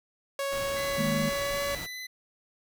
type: tone with pitch glide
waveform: sawtooth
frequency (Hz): 554.4 to 565.7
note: C#5 to C#5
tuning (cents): 0 to +35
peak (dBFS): -25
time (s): 0.39-1.75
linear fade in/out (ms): 2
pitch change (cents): +35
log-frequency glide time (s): 0.67-1.63
type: noise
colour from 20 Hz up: pink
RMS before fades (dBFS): -40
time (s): 0.51-1.87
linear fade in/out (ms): 20
type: tone with vibrato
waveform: 25% pulse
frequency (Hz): 2000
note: B6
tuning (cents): +21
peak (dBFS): -33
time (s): 0.76-2.07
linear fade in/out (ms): 10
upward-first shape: triangle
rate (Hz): 2.6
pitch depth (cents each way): 16
type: chord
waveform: sine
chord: D# suspended fourth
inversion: none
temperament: equal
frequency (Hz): 155.56 / 207.7 / 233.1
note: D#3 / G#3 / A#3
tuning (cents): 0 / 0 / 0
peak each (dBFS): -31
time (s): 0.97-1.3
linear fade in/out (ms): 20
effects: none